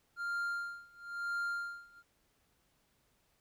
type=tone with tremolo; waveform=triangle; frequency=1396.9 Hz; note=F6; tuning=in tune; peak=-31 dBFS; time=0.16-2.03 s; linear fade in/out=50 ms; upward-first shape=sine; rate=1 Hz; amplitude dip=95%; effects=pink hiss -74 dBFS RMS until 3.4 s